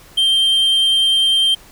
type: tone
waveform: triangle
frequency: 3155 Hz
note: G7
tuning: 10 cents sharp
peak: -10 dBFS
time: 0.17-1.55 s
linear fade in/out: 10 ms
effects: pink hiss -44 dBFS RMS until 1.71 s